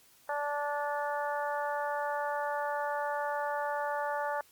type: harmonic tone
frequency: 291 Hz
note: D4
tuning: 16 cents flat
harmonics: 2 / 3 / 4 / 5 / 6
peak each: -35 / -34 / -40 / -40 / -42 dBFS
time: 0.29-4.41 s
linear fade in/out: 2 ms
effects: white hiss -62 dBFS RMS until 4.51 s + Opus 48 kbps